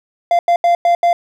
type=tone bursts at uneven times; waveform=triangle; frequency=692 Hz; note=F5; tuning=16 cents flat; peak=-7 dBFS; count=5; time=0.31-0.39 / 0.48-0.56 / 0.64-0.75 / 0.85-0.95 / 1.03-1.13 s; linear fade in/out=2 ms; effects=none